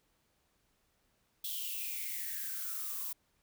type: noise with high-pass filter sweep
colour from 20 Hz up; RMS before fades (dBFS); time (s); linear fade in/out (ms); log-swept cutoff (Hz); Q
violet; -39; 1.44-3.13; 5; 3400 to 980; 9.1
effects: pink hiss -75 dBFS RMS until 3.42 s